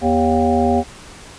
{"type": "harmonic tone with a mistuned harmonic", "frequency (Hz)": 79.3, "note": "D#2", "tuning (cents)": 33, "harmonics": [1, 3, 5, 7, 9, 10], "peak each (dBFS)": [-23, -17, -20, -22, -19, -23], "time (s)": [0.01, 0.84], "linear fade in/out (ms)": 50, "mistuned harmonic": 3, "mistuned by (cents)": 23, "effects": ["pink hiss -39 dBFS RMS until 1.38 s", "resampled to 22050 Hz"]}